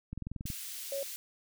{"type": "click train", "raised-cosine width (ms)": 5, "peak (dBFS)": -26, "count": 9, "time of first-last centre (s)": [0.13, 0.502], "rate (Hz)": 21.5}
{"type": "high-pass noise", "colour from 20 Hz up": "white", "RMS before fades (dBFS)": -42, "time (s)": [0.46, 1.16], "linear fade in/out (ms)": 0, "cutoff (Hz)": 2600, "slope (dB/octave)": 12}
{"type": "tone", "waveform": "sine", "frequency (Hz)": 554.4, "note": "C#5", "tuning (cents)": 0, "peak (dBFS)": -33, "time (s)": [0.92, 1.03], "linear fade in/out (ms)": 2}
{"effects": []}